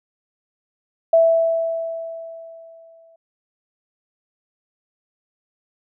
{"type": "tone with exponential decay", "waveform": "sine", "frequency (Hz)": 659.3, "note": "E5", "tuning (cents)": 0, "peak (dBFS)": -9, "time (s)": [1.13, 3.16], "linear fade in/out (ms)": 5, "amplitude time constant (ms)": 440, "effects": []}